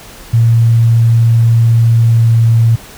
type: tone with pitch glide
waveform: sine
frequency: 115.4 to 114.6 Hz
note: A#2 to A#2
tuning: -17 to -29 cents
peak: -5 dBFS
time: 0.33-2.76 s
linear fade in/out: 10 ms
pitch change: -12 cents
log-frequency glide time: 1.89-2.38 s
effects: pink hiss -34 dBFS RMS until 2.97 s